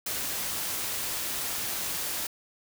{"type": "noise", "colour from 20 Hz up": "white", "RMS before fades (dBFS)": -32, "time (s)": [0.06, 2.27], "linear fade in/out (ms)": 5, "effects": []}